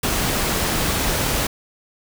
pink noise, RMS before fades -21 dBFS, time 0.03-1.47 s, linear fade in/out 5 ms, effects none

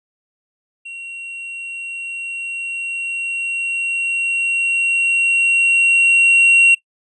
triangle tone with level ramp, 2743 Hz, F7, 32 cents flat, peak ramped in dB -27 to -5 dBFS, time 0.85-6.75 s, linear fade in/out 10 ms, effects noise-tail reverb RT60 0.1 s tail -19 dB re dry + resampled to 24000 Hz

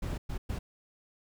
brown noise bursts at uneven times, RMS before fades -34 dBFS, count 3, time 0.02-0.18 / 0.29-0.38 / 0.49-0.59 s, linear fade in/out 10 ms, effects none

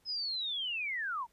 sine linear sweep, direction down, 5160 to 876 Hz, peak -33 dBFS, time 0.05-1.27 s, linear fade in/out 50 ms, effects pink hiss -71 dBFS RMS until 1.32 s + resampled to 32000 Hz

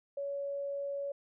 sine tone, 562 Hz, C#5, 24 cents sharp, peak -34 dBFS, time 0.17-1.12 s, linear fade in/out 5 ms, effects none

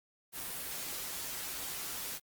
white noise with comb filter, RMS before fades -40 dBFS, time 0.32-2.2 s, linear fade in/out 50 ms, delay 9.1 ms, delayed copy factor -0.5, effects Opus 32 kbps

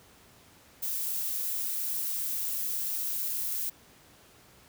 violet noise, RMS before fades -32 dBFS, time 0.82-3.7 s, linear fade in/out 10 ms, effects pink hiss -57 dBFS RMS until 4.68 s + high-pass 60 Hz 12 dB/octave

